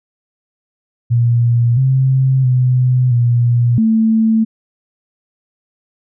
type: tone with pitch steps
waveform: sine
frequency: 118.7 / 132.2 / 126.5 / 119.9 / 222.1 Hz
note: A#2 / C3 / B2 / A#2 / A3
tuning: +32 / +18 / +42 / +49 / +16 cents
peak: -9 dBFS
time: 1.1-4.45 s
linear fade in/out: 20 ms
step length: 670 ms
effects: none